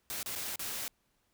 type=noise with dropouts; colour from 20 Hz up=white; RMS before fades=-38 dBFS; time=0.1-0.88 s; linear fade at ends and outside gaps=0 ms; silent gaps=0.229-0.26 / 0.352-0.358 / 0.558-0.594 s; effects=pink hiss -75 dBFS RMS until 1.33 s